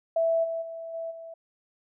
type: tone with level steps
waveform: sine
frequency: 659.3 Hz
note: E5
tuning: in tune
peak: -21 / -28 / -35 / -31 / -39 dBFS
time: 0.16-1.34 s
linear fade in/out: 5 ms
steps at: 0.43 / 0.61 / 0.93 / 1.1 s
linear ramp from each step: 20 ms
effects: none